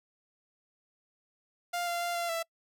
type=tone with pitch steps; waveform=sawtooth; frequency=700 / 691 / 695 / 688 / 664 Hz; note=F5 / F5 / F5 / F5 / E5; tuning=+4 / -19 / -9 / -26 / +12 cents; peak=-27 dBFS; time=1.73-2.43 s; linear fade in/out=10 ms; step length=140 ms; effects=noise-tail reverb RT60 0.1 s tail -26 dB re dry

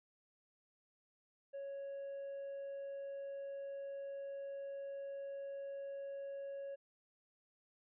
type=tone; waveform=triangle; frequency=554.4 Hz; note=C#5; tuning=in tune; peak=-40 dBFS; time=1.53-6.76 s; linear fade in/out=20 ms; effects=tanh soft clip ceiling -37 dBFS + resampled to 8000 Hz

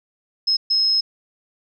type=tone bursts at uneven times; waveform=sine; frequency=5160 Hz; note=E8; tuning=38 cents flat; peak=-15 dBFS; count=2; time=0.47-0.57 / 0.7-1.01 s; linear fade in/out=10 ms; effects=none

